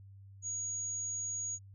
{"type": "tone", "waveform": "sine", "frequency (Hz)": 6710, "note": "G#8", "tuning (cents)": 17, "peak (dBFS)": -35, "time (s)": [0.42, 1.59], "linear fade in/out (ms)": 50, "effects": ["added 98 Hz sine -51 dBFS peak until 1.74 s"]}